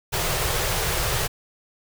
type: band-stop noise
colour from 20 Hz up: pink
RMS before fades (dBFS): -24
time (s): 0.12-1.28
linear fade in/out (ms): 20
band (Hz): 170 to 360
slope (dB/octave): 48
effects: none